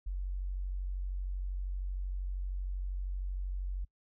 sine tone, 46.42 Hz, F#1, 6 cents sharp, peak -33 dBFS, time 0.06-3.85 s, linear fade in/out 10 ms, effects noise-tail reverb RT60 0.1 s tail -26 dB re dry

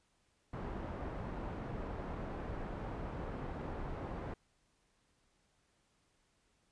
pink low-pass noise, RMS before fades -42 dBFS, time 0.53-4.34 s, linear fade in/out 5 ms, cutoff 1100 Hz, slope 12 dB/octave, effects pink hiss -75 dBFS RMS until 6.71 s + resampled to 22050 Hz

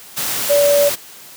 sine tone in noise, 575 Hz, D5, 37 cents flat, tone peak -10 dBFS, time 0.49-0.9 s, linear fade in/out 20 ms, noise white, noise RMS -21 dBFS, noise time 0.16-0.96 s, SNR +8 dB, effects white hiss -39 dBFS RMS until 1.36 s + high-pass 100 Hz 12 dB/octave

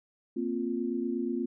sine chord, Bb suspended second, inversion none, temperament equal, 233.1 / 261.6 / 349.2 Hz, Bb3 / C4 / F4, 0 / 0 / 0 cents, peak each -33 dBFS, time 0.36-1.46 s, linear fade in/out 10 ms, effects none

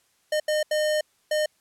square tone bursts at uneven times, 610 Hz, D#5, 34 cents flat, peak -22 dBFS, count 4, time 0.32-0.4 / 0.48-0.63 / 0.71-1.01 / 1.31-1.46 s, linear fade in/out 5 ms, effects white hiss -66 dBFS RMS until 1.6 s + low-pass 11000 Hz 12 dB/octave

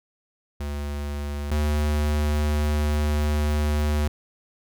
square tone pair in turn, 72.5 / 74.71 Hz, D2 / D2, -22 / +30 cents, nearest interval minor second, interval 52 cents, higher second, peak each -28 / -21 dBFS, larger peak second, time 0.6-1.51 / 1.51-4.08 s, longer second, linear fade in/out 5 ms, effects none

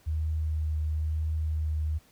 sine tone with vibrato, 77.78 Hz, D#2, in tune, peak -26 dBFS, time 0.06-1.99 s, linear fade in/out 20 ms, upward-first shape triangle, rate 1 Hz, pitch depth 17 cents each way, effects pink hiss -61 dBFS RMS until 2.11 s

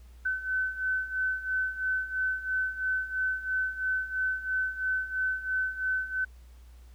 sine beating tone pair, 1518 / 1521 Hz, F#6 / F#6, +44 / +47 cents, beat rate 3 Hz, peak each -33 / -29 dBFS, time 0.25-6.25 s, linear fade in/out 10 ms, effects added 60 Hz sine -48 dBFS peak until 6.94 s + pink hiss -64 dBFS RMS until 6.94 s

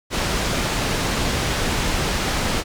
pink low-pass noise, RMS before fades -22 dBFS, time 0.1-2.64 s, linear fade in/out 50 ms, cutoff 7100 Hz, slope 12 dB/octave, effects none

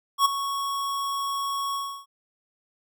square tone with ADSR envelope, 1108.7 Hz, C#6, in tune, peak -15 dBFS, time 0.18-2.06 s, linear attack 72 ms, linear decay 14 ms, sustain -12 dB, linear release 320 ms, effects none

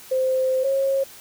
sine tone pair in turn, 520 / 542.9 Hz, C5 / C#5, -11 / -36 cents, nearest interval minor second, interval 75 cents, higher second, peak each -18 dBFS, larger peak neither, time 0.11-0.64 / 0.64-1.04 s, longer first, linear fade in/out 10 ms, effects white hiss -44 dBFS RMS until 1.2 s

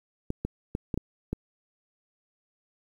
clicks, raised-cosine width 3 ms, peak -16 dBFS, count 6, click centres 0.304 / 0.45 / 0.751 / 0.942 / 0.976 / 1.33 s, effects 9-bit

